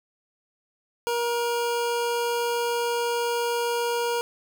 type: tone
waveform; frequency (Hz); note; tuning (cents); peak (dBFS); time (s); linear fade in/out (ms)
25% pulse; 473.7; A#4; +28; -20; 1.07-4.21; 0
effects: 10-bit